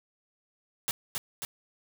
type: noise with echo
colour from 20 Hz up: white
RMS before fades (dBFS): -30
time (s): 0.88-0.91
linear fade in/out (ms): 0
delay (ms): 270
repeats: 2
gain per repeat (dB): -3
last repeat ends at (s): 1.45
effects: none